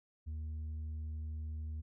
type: tone with tanh clipping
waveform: sine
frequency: 77.78 Hz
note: D#2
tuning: in tune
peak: -39 dBFS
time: 0.26-1.82 s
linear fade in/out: 20 ms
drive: 3 dB
effects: none